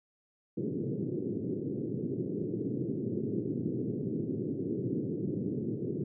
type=band-pass noise; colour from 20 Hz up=white; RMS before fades=-34 dBFS; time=0.57-6.04 s; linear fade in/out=5 ms; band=110 to 410 Hz; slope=48 dB/octave; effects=none